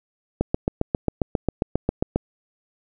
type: click train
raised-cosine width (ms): 2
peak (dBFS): -6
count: 14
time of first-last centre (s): 0.41-2.16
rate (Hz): 7.43
effects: none